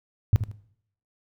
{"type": "tone with echo", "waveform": "sine", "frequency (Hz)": 103.7, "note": "G#2", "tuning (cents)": -2, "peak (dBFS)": -13, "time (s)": [0.33, 0.36], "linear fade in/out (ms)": 0, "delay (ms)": 77, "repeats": 2, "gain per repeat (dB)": -11, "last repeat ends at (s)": 0.514, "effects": ["noise-tail reverb RT60 0.7 s tail -20 dB re dry"]}